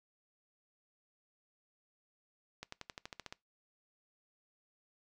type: accelerating click train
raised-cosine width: 0.2 ms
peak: -26 dBFS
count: 10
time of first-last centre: 2.63-3.325 s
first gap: 94 ms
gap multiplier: 0.95
effects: noise-tail reverb RT60 0.2 s tail -22 dB re dry